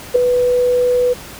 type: tone with ADSR envelope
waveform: sine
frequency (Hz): 493.9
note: B4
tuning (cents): 0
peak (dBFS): -4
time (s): 0.14-1.14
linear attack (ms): 18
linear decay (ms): 3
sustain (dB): -7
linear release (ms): 17
effects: pink hiss -34 dBFS RMS until 1.39 s